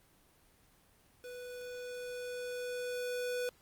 square tone with level ramp, 493.9 Hz, B4, in tune, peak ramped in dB -45 to -34 dBFS, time 1.24-3.49 s, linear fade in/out 0 ms, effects pink hiss -66 dBFS RMS until 3.61 s + Opus 24 kbps

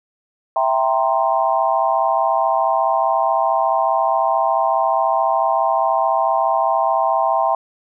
sine chord, C dominant seventh, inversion first, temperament equal, 659.3 / 784 / 932.3 / 1046.5 Hz, E5 / G5 / Bb5 / C6, 0 / 0 / 0 / 0 cents, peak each -19 / -19 / -21 / -21 dBFS, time 0.56-7.55 s, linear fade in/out 2 ms, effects none

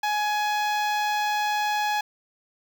sawtooth tone with notch filter, 839 Hz, G#5, 17 cents sharp, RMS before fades -25 dBFS, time 0.03-2.01 s, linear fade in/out 5 ms, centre 10000 Hz, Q 0.58, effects 8-bit

